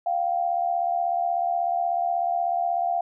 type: tone pair together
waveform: sine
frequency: 698.6 / 775 Hz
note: F5 / G5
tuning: 0 / -20 cents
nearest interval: major second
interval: 180 cents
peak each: -23 / -27 dBFS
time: 0.06-3.01 s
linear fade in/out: 5 ms
effects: none